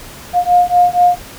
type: beating tone pair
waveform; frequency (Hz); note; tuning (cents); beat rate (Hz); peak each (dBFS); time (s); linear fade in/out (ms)
sine; 709 / 713.2; F5 / F5; +26 / +36; 4.2; -11; 0.33-1.19; 50
effects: pink hiss -34 dBFS RMS until 1.38 s